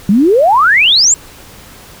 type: exponential sweep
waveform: sine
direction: up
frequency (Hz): 184.6 to 7680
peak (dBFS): -5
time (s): 0.09-1.14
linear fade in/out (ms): 2
effects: pink hiss -36 dBFS RMS until 2 s